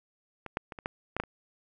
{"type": "clicks", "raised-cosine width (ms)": 0.5, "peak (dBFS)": [-24, -14, -25, -26, -16, -16, -14, -30], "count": 8, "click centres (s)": [0.463, 0.571, 0.722, 0.788, 0.859, 1.166, 1.2, 1.237], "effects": []}